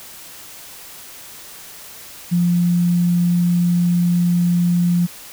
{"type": "tone", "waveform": "sine", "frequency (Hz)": 174.61, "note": "F3", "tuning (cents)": 0, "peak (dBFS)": -13, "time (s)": [2.31, 5.07], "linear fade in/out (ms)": 20, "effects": ["white hiss -38 dBFS RMS until 5.32 s"]}